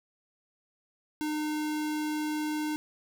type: tone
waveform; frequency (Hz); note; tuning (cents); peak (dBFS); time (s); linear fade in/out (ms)
square; 304.2; D#4; -39; -30; 1.21-2.76; 0
effects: none